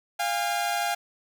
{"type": "tone pair together", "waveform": "sawtooth", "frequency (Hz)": [698.5, 811.1], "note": ["F5", "G#5"], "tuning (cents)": [0, -41], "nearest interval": "minor third", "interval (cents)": 259, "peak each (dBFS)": -24, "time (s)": [0.19, 0.95], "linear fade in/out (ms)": 10, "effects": []}